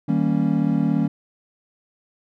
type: chord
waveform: triangle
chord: Eb dominant seventh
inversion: none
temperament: equal with one note detuned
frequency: 158.83 / 196 / 233.1 / 277.2 Hz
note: Eb3 / G3 / Bb3 / Db4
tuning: +36 / 0 / 0 / 0 cents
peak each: -21 dBFS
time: 0.08-1.08 s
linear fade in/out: 10 ms
effects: none